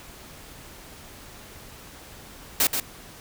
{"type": "noise with echo", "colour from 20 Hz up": "white", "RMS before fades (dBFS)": -20, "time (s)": [2.6, 2.67], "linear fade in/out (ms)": 2, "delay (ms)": 130, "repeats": 1, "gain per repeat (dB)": -6, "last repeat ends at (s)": 2.8, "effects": ["pink hiss -45 dBFS RMS until 3.2 s"]}